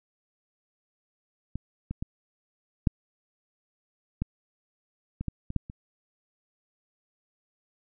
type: clicks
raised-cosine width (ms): 5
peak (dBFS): -20 / -20 / -19 / -8 / -15 / -20 / -17 / -22 / -13 / -27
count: 10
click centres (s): 1.556 / 1.91 / 2.025 / 2.872 / 4.22 / 5.21 / 5.283 / 5.504 / 5.563 / 5.699
effects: none